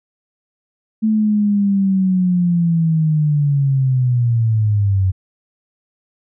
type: linear sweep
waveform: sine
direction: down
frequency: 220 to 92.5 Hz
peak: -12 dBFS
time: 1.02-5.12 s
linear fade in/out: 20 ms
effects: none